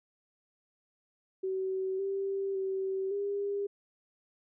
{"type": "tone with pitch steps", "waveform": "sine", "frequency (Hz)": [379.2, 391.4, 383.6, 402.6], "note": ["F#4", "G4", "G4", "G4"], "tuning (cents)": [43, -3, -37, 46], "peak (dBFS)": -30, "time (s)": [1.43, 3.67], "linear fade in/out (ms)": 10, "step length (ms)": 560, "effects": []}